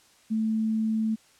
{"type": "tone", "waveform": "sine", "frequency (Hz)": 220, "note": "A3", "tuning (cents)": 0, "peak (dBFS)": -23, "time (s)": [0.3, 1.16], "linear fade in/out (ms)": 20, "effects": ["white hiss -59 dBFS RMS until 1.39 s", "low-pass 9000 Hz 12 dB/octave"]}